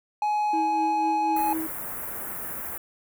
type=tone; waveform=triangle; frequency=841 Hz; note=G#5; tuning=22 cents sharp; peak=-20 dBFS; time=0.22-1.53 s; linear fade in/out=2 ms
type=tone with tremolo; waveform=triangle; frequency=321.5 Hz; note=E4; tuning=43 cents flat; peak=-24 dBFS; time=0.53-1.67 s; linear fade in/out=5 ms; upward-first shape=triangle; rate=4.1 Hz; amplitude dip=60%
type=band-stop noise; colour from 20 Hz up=white; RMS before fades=-34 dBFS; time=1.36-2.78 s; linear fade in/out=5 ms; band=1800 to 11000 Hz; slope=24 dB/octave
effects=none